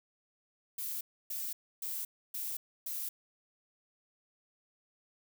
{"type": "noise bursts", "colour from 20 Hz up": "violet", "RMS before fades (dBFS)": -38, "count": 5, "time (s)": [0.78, 3.09], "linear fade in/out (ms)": 5, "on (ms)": 230, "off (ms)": 290, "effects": []}